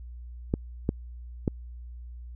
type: clicks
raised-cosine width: 3 ms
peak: -11 dBFS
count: 3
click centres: 0.539 / 0.891 / 1.478 s
effects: added 60 Hz sine -39 dBFS peak until 2.35 s